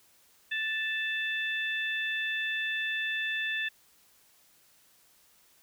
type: harmonic tone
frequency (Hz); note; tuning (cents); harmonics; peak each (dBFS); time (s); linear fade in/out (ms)
880; A5; 0; 2 / 3 / 4; -31 / -35 / -37; 0.51-3.69; 10
effects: white hiss -63 dBFS RMS until 5.62 s